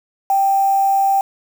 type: tone with quantisation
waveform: sine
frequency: 784 Hz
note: G5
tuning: in tune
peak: -12 dBFS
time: 0.3-1.21 s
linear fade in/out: 2 ms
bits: 5
effects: none